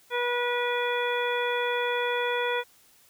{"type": "harmonic tone", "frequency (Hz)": 485.9, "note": "B4", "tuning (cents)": -28, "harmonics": [1, 2, 3, 4, 5, 7], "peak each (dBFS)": [-28, -31, -33, -34, -35, -36], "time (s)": [0.1, 2.64], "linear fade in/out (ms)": 50, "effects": ["white hiss -59 dBFS RMS until 3.09 s"]}